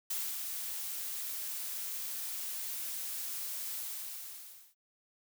blue noise with ADSR envelope, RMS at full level -35 dBFS, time 0.1-4.75 s, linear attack 7 ms, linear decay 260 ms, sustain -4 dB, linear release 1000 ms, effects none

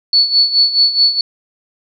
sine tone with tremolo, 4435 Hz, C#8, in tune, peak -6 dBFS, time 0.13-1.21 s, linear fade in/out 2 ms, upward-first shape sine, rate 4.7 Hz, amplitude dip 75%, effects none

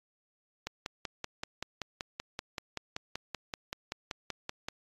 click train, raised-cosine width 0.2 ms, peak -18 dBFS, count 22, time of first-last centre 0.67-4.685 s, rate 5.23 Hz, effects AAC 32 kbps

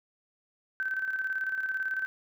sine tone with tremolo, 1541 Hz, G6, 30 cents flat, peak -27 dBFS, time 0.8-2.06 s, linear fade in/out 0 ms, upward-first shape square, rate 18 Hz, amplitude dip 50%, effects none

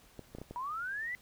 clicks, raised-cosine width 2 ms, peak -30 dBFS, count 5, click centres 0.193 / 0.35 / 0.385 / 0.416 / 0.51 s
sine linear sweep, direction up, 943 to 2019 Hz, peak -35 dBFS, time 0.56-1.15 s, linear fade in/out 0 ms
effects pink hiss -61 dBFS RMS until 1.21 s

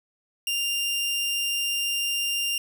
sawtooth tone, 2794 Hz, F7, in tune, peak -21 dBFS, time 0.47-2.58 s, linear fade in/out 2 ms, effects none

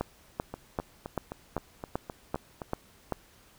two click trains, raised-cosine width 1 ms, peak -22 / -15 dBFS, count 9 / 9, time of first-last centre 0.54-2.618 / 0.01-3.123 s, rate 3.85 / 2.57 Hz, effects pink hiss -59 dBFS RMS until 3.58 s

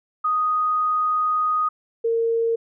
sine tone pair in turn, 1244.5 / 458.7 Hz, D#6 / A#4, 0 / -28 cents, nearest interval octave + perfect fourth, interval 1728 cents, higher first, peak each -18 dBFS, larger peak neither, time 0.24-1.69 / 2.04-2.56 s, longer first, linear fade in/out 10 ms, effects none

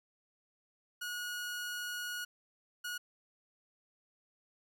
sawtooth tone bursts at uneven times, 1451 Hz, F#6, 34 cents flat, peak -34 dBFS, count 2, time 1.01-2.25 / 2.84-2.98 s, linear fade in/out 10 ms, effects none

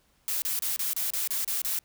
blue noise bursts, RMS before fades -29 dBFS, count 9, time 0.28-1.788 s, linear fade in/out 0 ms, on 140 ms, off 31 ms, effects pink hiss -67 dBFS RMS until 1.84 s

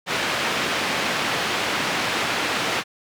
white band-pass noise, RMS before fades -24 dBFS, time 0.06-2.84 s, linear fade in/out 50 ms, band 140 to 2800 Hz, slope 12 dB/octave, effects none

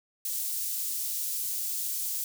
white high-pass noise, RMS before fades -32 dBFS, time 0.25-2.24 s, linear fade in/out 2 ms, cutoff 6400 Hz, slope 12 dB/octave, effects none

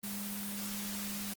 sine tone in noise, 202.8 Hz, G#3, 41 cents flat, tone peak -40 dBFS, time 0.03-1.34 s, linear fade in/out 10 ms, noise white, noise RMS -41 dBFS, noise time 0.03-1.34 s, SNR -2 dB, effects Opus 24 kbps

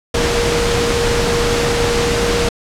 sine tone in noise, 472.4 Hz, A#4, 23 cents sharp, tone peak -17 dBFS, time 0.14-2.49 s, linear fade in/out 5 ms, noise pink, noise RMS -17 dBFS, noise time 0.14-2.49 s, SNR -3 dB, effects low-pass 7000 Hz 12 dB/octave

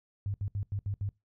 sine tone bursts at uneven times, 100.1 Hz, G2, 37 cents sharp, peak -30 dBFS, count 6, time 0.26-0.34 / 0.41-0.48 / 0.55-0.63 / 0.72-0.79 / 0.86-0.94 / 1.01-1.09 s, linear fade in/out 0 ms, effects noise-tail reverb RT60 0.2 s tail -21 dB re dry

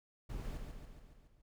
brown noise with echo, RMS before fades -42 dBFS, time 0.29-0.58 s, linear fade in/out 10 ms, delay 140 ms, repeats 6, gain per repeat -4 dB, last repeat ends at 1.42 s, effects none

